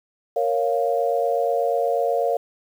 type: chord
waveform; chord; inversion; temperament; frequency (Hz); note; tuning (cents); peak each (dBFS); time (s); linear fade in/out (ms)
sine; Bb minor; none; equal; 466.2 / 554.4 / 698.5; Bb4 / Db5 / F5; 0 / 0 / 0; -23; 0.36-2.37; 5
effects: 8-bit